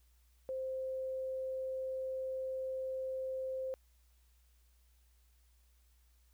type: tone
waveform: sine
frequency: 523.3 Hz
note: C5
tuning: in tune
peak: -36 dBFS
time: 0.49-3.74 s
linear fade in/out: 0 ms
effects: added 60 Hz sine -65 dBFS peak until 6.33 s + white hiss -75 dBFS RMS until 6.33 s